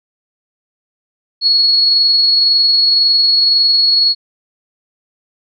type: tone with amplitude modulation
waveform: sine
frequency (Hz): 4347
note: C#8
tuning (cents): -35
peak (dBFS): -7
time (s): 1.41-4.15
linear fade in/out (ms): 50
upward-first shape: sine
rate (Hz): 21.9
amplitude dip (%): 25
effects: none